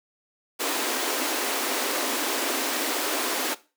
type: high-pass noise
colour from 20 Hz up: pink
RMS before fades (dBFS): -27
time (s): 0.59-3.55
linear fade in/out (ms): 20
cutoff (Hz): 250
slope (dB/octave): 96
effects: noise-tail reverb RT60 0.3 s tail -17 dB re dry